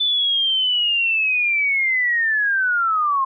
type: linear sweep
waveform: sine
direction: down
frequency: 3520 to 1051 Hz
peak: -16 dBFS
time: 0-3.25 s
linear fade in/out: 10 ms
effects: none